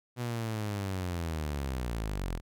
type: linear sweep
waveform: sawtooth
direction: down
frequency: 123.47 to 40.01 Hz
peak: -28 dBFS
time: 0.16-2.41 s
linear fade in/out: 50 ms
effects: none